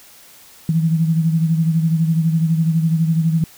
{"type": "beating tone pair", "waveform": "sine", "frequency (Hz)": [161.3, 173.3], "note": ["E3", "F3"], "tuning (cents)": [-37, -13], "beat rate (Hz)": 12, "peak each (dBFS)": [-14, -22], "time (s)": [0.69, 3.44], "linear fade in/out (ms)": 2, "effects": ["white hiss -45 dBFS RMS until 3.57 s"]}